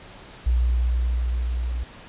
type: tone with level ramp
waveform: sine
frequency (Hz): 60.5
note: B1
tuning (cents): -35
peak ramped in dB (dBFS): -16 to -24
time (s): 0.46-1.84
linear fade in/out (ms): 10
effects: pink hiss -44 dBFS RMS until 2.08 s + resampled to 8000 Hz